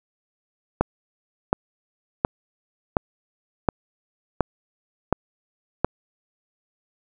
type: click train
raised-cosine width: 1 ms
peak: -3 dBFS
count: 8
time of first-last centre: 0.81-5.846 s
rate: 1.39 Hz
effects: none